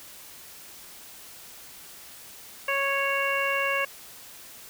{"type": "harmonic tone", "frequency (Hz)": 553, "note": "C#5", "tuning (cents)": -4, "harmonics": [1, 2, 3, 4, 5], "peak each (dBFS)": [-30, -30, -30, -30, -30], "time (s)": [2.68, 3.85], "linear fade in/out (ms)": 5, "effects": ["white hiss -46 dBFS RMS until 4.69 s"]}